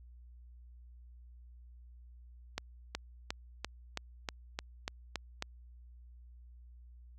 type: accelerating click train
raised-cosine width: 0.2 ms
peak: -18 dBFS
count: 10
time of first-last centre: 2.58-5.424 s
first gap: 370 ms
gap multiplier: 0.96
effects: added 60 Hz sine -52 dBFS peak until 7.18 s